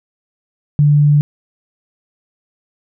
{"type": "tone", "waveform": "sine", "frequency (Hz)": 146.83, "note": "D3", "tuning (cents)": 0, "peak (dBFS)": -7, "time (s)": [0.79, 1.21], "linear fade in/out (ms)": 0, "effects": []}